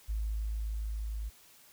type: tone with level ramp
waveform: sine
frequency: 53.6 Hz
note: A1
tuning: 45 cents flat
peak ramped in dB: -30 to -34 dBFS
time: 0.08-1.3 s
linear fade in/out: 20 ms
effects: white hiss -59 dBFS RMS until 1.72 s